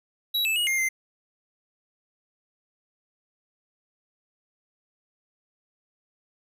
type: tone with pitch steps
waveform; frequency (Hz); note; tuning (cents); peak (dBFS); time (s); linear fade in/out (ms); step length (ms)
square; 3889 / 2626 / 2891 / 2119 / 2080; B7 / E7 / F#7 / C7 / C7; -27 / -7 / -41 / +21 / -11; -23; 0.34-0.89; 10; 110
effects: none